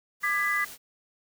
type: noise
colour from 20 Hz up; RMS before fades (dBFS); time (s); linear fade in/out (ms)
white; -43; 0.2-0.78; 50
type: chord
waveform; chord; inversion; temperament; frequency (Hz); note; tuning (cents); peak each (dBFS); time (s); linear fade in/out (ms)
sine; G# diminished; second; just; 1196.1 / 1661.2 / 1993.5; D6 / G#6 / B6; +31 / 0 / +16; -30 / -30 / -26; 0.23-0.65; 10
effects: none